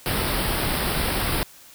pink band-stop noise, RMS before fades -24 dBFS, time 0.06-1.43 s, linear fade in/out 0 ms, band 5300 to 8400 Hz, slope 96 dB/octave, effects white hiss -48 dBFS RMS until 1.74 s

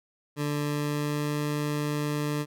20% pulse tone with pitch glide, 146.83 to 148.11 Hz, D3 to D3, 0 to +15 cents, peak -22 dBFS, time 0.36-2.46 s, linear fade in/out 50 ms, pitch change +15 cents, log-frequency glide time 0.58-1.41 s, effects none

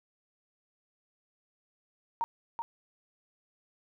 sine tone with echo, 928 Hz, A#5, 8 cents flat, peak -27 dBFS, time 2.21-2.24 s, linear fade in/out 0 ms, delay 380 ms, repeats 1, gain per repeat -5 dB, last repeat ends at 2.62 s, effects none

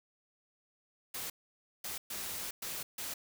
white noise bursts at uneven times, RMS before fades -40 dBFS, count 5, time 1.14-1.3 / 1.84-1.98 / 2.1-2.51 / 2.62-2.83 / 2.98-3.14 s, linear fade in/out 5 ms, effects none

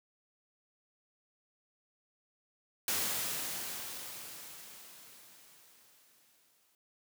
white noise with exponential decay, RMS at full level -32 dBFS, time 2.88-6.75 s, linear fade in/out 1 ms, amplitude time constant 840 ms, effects high-pass 100 Hz 12 dB/octave

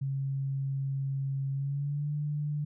sine tone with pitch glide, 136.5 to 148 Hz, C#3 to D3, -26 to +14 cents, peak -29 dBFS, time 0.01-2.65 s, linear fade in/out 10 ms, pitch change +140 cents, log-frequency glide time 1.52-2.11 s, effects none

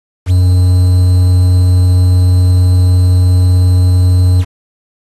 triangle tone with quantisation, 90.9 Hz, F#2, 30 cents flat, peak -3 dBFS, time 0.26-4.45 s, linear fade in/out 50 ms, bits 5, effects AAC 32 kbps

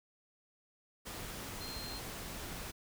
sine tone in noise, 4185 Hz, C8, in tune, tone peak -45 dBFS, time 1.6-2 s, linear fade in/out 20 ms, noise pink, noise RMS -44 dBFS, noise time 1.05-2.72 s, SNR -4 dB, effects none

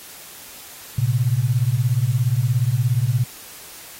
sine beating tone pair, 114.3 / 131.3 Hz, A#2 / C3, -34 / +6 cents, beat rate 17 Hz, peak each -19 dBFS, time 0.98-3.24 s, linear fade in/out 5 ms, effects white hiss -40 dBFS RMS until 3.99 s + AAC 48 kbps

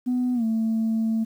sine tone with pitch glide, 249.2 to 223.3 Hz, B3 to A3, +16 to +26 cents, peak -19 dBFS, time 0.06-1.25 s, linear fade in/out 20 ms, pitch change -190 cents, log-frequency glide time 0.34-0.44 s, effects tanh soft clip ceiling -18 dBFS + 9-bit

